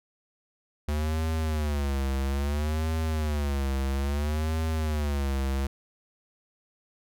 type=tone with vibrato; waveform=square; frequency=73.4 Hz; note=D2; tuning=in tune; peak=-26 dBFS; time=0.88-5.67 s; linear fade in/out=5 ms; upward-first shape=sine; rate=0.6 Hz; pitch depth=150 cents each way; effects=none